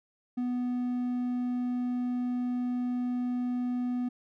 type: tone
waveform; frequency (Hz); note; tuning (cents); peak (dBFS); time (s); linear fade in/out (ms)
triangle; 247; B3; 0; -26; 0.37-4.09; 10
effects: none